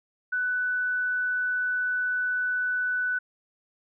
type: tone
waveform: sine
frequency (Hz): 1492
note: F#6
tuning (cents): +14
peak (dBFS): -24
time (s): 0.32-3.19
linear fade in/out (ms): 10
effects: none